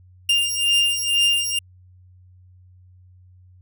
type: beating tone pair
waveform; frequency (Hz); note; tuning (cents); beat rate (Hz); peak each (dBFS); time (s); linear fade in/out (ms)
40% pulse; 2800 / 2802.1; F7 / F7; +4 / +5; 2.1; -19; 0.29-1.59; 5
effects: added 91 Hz sine -47 dBFS peak until 3.61 s